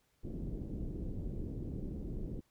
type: low-pass noise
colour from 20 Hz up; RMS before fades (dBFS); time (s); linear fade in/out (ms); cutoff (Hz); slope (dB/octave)
pink; -40; 0.23-2.41; 20; 380; 24
effects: pink hiss -75 dBFS RMS until 2.5 s